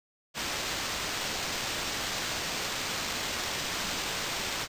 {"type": "noise with sample-and-hold", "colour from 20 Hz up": "blue", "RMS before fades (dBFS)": -33, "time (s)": [0.34, 4.68], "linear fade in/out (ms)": 50, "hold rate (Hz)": 11025, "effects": ["resampled to 32000 Hz"]}